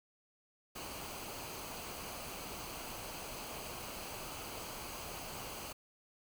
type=noise with comb filter; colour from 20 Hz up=pink; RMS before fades=-45 dBFS; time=0.75-5.73 s; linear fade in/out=10 ms; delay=0.55 ms; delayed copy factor=-0.5; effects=none